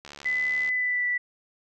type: click train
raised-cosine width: 0.2 ms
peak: -24 dBFS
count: 47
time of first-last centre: 0.05-0.69 s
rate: 71.9 Hz
type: tone with pitch glide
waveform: sine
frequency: 2007 to 1966.8 Hz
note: B6 to B6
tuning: +27 to -8 cents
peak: -23 dBFS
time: 0.25-1.18 s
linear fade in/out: 10 ms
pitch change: -35 cents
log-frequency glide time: 0.72-1.06 s
effects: none